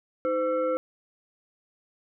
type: tone with frequency modulation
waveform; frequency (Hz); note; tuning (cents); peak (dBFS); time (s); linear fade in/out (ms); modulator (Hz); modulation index
sine; 513; C5; -34; -23; 0.25-0.77; 0; 828; 0.71
effects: none